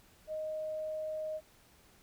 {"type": "tone", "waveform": "sine", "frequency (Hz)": 622.3, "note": "D#5", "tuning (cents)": 0, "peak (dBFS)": -35, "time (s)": [0.27, 1.41], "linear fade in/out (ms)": 50, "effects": ["pink hiss -63 dBFS RMS until 2.02 s"]}